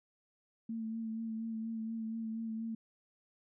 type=tone with vibrato; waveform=sine; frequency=224.2 Hz; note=A3; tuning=33 cents sharp; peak=-36 dBFS; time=0.69-2.75 s; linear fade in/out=5 ms; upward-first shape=sine; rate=4.2 Hz; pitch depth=25 cents each way; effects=none